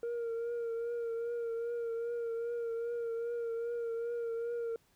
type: tone with vibrato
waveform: sine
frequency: 466.2 Hz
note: A#4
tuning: in tune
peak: -31 dBFS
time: 0.03-4.76 s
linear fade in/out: 2 ms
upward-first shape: triangle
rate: 2.5 Hz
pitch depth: 37 cents each way
effects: tanh soft clip ceiling -33 dBFS + pink hiss -70 dBFS RMS until 4.95 s